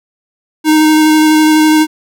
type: tone with vibrato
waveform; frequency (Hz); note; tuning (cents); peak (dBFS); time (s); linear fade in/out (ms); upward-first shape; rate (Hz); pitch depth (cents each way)
square; 310; D#4; -6; -6; 0.64-1.87; 50; square; 12; 9
effects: none